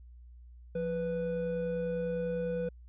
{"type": "tone pair together", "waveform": "triangle", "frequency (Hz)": [174.58, 493.8], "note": ["F3", "B4"], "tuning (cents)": [0, 0], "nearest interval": "octave + tritone", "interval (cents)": 1800, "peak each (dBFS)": [-34, -30], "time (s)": [0.75, 2.69], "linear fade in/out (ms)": 5, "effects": ["added 60 Hz sine -49 dBFS peak until 2.88 s", "resampled to 8000 Hz"]}